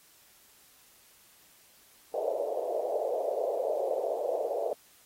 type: band-pass noise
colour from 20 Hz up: pink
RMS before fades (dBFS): -31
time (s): 2.14-4.73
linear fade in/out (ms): 2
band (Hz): 450 to 690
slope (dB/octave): 48
effects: white hiss -60 dBFS RMS until 5.05 s + AAC 48 kbps